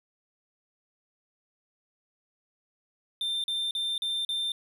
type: tone bursts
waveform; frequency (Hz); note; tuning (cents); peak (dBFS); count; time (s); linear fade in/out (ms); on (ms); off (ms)
triangle; 3584; A7; +31; -26; 5; 3.21-4.52; 2; 230; 40
effects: none